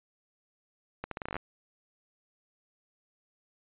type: accelerating click train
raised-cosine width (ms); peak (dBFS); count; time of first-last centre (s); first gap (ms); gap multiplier
0.5; -20; 11; 1.04-1.366; 73; 0.8
effects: resampled to 8000 Hz